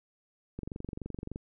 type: click train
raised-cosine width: 3 ms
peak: -25 dBFS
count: 19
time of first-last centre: 0.59-1.359 s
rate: 23.4 Hz
effects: none